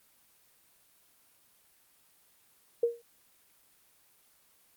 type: tone with exponential decay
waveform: sine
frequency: 470 Hz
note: A#4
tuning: 14 cents sharp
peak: -20 dBFS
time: 2.83-3.02 s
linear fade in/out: 5 ms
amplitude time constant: 40 ms
effects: white hiss -65 dBFS RMS until 4.76 s + Opus 24 kbps